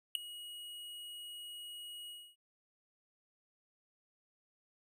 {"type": "tone with ADSR envelope", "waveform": "square", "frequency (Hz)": 2900, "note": "F#7", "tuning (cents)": -35, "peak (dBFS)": -24, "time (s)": [0.15, 2.36], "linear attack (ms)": 3, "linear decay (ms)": 3, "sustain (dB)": -22, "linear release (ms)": 270, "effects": []}